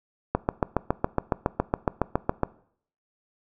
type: click train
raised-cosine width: 1 ms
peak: -7 dBFS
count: 16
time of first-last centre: 0.35-2.433 s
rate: 7.2 Hz
effects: noise-tail reverb RT60 0.6 s tail -20 dB re dry